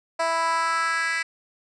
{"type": "tone with high-pass filter sweep", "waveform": "10% pulse", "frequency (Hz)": 329.6, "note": "E4", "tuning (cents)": 0, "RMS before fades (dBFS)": -24, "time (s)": [0.19, 1.23], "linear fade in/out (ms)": 10, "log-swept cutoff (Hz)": [710, 2000], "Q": 3, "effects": ["resampled to 22050 Hz"]}